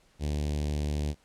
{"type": "tone with notch filter", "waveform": "sawtooth", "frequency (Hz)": 74, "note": "D2", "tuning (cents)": 14, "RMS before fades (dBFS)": -30, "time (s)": [0.19, 1.15], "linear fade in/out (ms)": 50, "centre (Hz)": 1300, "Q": 0.52, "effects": ["pink hiss -64 dBFS RMS until 1.24 s", "low-pass 9000 Hz 12 dB/octave"]}